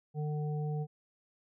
harmonic tone, 150.2 Hz, D3, 39 cents sharp, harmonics 1 / 3 / 5, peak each -32 / -42 / -46 dBFS, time 0.14-0.87 s, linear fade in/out 50 ms, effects none

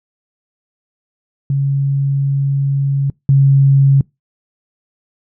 sine tone pair in turn, 138.59 / 137.47 Hz, C#3 / C#3, 0 / -14 cents, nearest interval unison, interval 14 cents, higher first, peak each -12 / -6 dBFS, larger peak second, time 1.5-3.1 / 3.29-4.01 s, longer first, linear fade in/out 2 ms, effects noise-tail reverb RT60 0.2 s tail -25 dB re dry

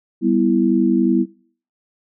sine chord, E minor, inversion first, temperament equal, 196 / 246.9 / 329.6 Hz, G3 / B3 / E4, 0 / 0 / 0 cents, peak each -19 / -17 / -17 dBFS, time 0.21-1.26 s, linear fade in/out 50 ms, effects noise-tail reverb RT60 0.5 s tail -22 dB re dry

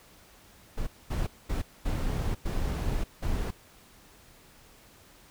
brown noise bursts at uneven times, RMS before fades -29 dBFS, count 6, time 0.77-0.87 / 1.1-1.27 / 1.49-1.62 / 1.85-2.35 / 2.45-3.04 / 3.22-3.51 s, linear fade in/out 10 ms, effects pink hiss -56 dBFS RMS until 5.3 s

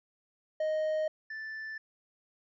triangle tone pair in turn, 622.3 / 1760.1 Hz, D#5 / A6, 0 / 0 cents, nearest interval octave + tritone, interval 1800 cents, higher second, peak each -26 / -36 dBFS, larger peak first, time 0.6-1.08 / 1.3-1.78 s, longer neither, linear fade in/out 5 ms, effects resampled to 16000 Hz

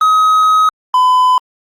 triangle tone pair in turn, 1267 / 1008.5 Hz, D#6 / B5, +31 / +36 cents, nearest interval major third, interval 395 cents, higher first, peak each -5 dBFS, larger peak neither, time 0.01-0.69 / 0.94-1.38 s, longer first, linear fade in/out 2 ms, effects Opus 32 kbps

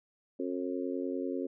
harmonic tone, 90.2 Hz, F#2, 44 cents flat, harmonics 3 / 4 / 5 / 6, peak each -35 / -37 / -39 / -41 dBFS, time 0.39-1.47 s, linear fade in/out 10 ms, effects none

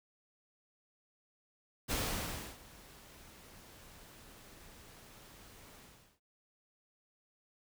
pink noise with ADSR envelope, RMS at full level -34 dBFS, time 1.88-6.2 s, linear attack 32 ms, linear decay 660 ms, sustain -22 dB, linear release 410 ms, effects none

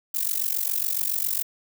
violet noise with amplitude modulation, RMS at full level -22 dBFS, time 0.14-1.43 s, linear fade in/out 10 ms, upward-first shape sine, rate 47.2 Hz, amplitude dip 90%, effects none

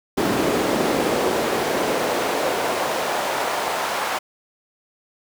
brown noise with high-pass filter sweep, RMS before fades -22 dBFS, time 0.17-4.19 s, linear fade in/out 10 ms, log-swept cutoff 300 to 850 Hz, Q 1.4, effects none

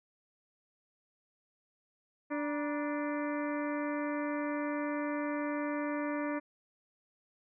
harmonic tone with a mistuned harmonic, 293.7 Hz, D4, in tune, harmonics 1 / 2 / 3 / 4 / 5 / 6 / 7 / 8, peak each -34 / -38 / -43 / -44 / -47 / -45 / -48 / -51 dBFS, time 2.3-6.4 s, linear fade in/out 20 ms, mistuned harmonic 3, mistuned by +130 cents, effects none

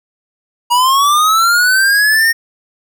square linear sweep, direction up, 951 to 1849 Hz, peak -9 dBFS, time 0.7-2.33 s, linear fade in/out 20 ms, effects none

